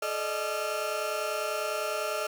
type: tone cluster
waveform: 35% pulse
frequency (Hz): 429.8 / 596 / 626 / 1369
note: A4 / D5 / D#5 / F6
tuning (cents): -41 / +25 / +10 / -35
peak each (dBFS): -35 / -34 / -32 / -33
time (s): 0.02-2.27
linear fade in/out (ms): 5
effects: none